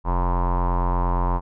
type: tone with low-pass filter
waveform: square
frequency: 44.3 Hz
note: F1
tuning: 25 cents sharp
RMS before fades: -21 dBFS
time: 0.04-1.41 s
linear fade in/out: 50 ms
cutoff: 980 Hz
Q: 8.7
effects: none